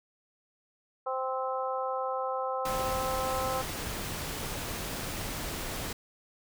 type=harmonic tone; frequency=260.9 Hz; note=C4; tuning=5 cents flat; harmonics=2 / 3 / 4 / 5; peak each=-33 / -35 / -36 / -37 dBFS; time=1.06-3.62 s; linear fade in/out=10 ms
type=noise; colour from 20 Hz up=pink; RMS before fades=-36 dBFS; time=2.65-5.93 s; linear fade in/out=5 ms
effects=none